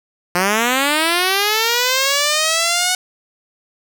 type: linear sweep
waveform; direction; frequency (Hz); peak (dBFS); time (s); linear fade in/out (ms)
5% pulse; up; 173.2 to 740; -3; 0.35-2.95; 2
effects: none